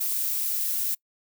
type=noise; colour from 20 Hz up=violet; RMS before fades=-27 dBFS; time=0-0.95 s; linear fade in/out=10 ms; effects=noise-tail reverb RT60 0.1 s tail -25 dB re dry